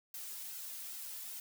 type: noise with flanger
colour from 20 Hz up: blue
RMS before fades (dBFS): -45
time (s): 0.14-1.4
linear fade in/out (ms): 2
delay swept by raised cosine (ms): 1.7 to 2.7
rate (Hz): 2.5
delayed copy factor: -0.6
effects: none